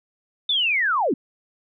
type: linear sweep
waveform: sine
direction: down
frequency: 3610 to 209 Hz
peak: -18 dBFS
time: 0.49-1.14 s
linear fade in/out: 5 ms
effects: none